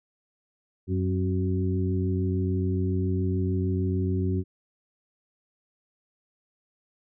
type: harmonic tone with a mistuned harmonic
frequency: 93.1 Hz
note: F#2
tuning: 11 cents sharp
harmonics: 1 / 2 / 3 / 4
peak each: -25 / -30 / -32 / -32 dBFS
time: 0.87-4.44 s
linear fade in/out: 50 ms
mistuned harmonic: 3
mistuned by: -39 cents
effects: none